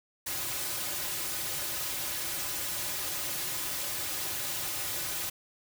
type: noise with comb filter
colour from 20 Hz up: white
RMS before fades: -34 dBFS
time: 0.26-5.3 s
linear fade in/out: 10 ms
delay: 4.4 ms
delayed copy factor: -0.75
effects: none